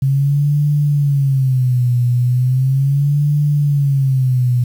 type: tone with vibrato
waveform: sine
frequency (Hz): 134.1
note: C3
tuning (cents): +43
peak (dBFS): -11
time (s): 0.02-4.64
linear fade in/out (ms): 5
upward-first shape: sine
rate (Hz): 0.37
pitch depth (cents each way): 160
effects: 7-bit